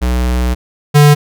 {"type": "tone pair in turn", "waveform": "square", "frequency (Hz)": [61.7, 146.75], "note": ["B1", "D3"], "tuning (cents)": [-1, -1], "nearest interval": "octave + minor third", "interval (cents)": 1500, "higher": "second", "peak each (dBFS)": [-12, -4], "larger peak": "second", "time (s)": [[0.01, 0.55], [0.94, 1.15]], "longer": "first", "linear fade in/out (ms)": 20, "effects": []}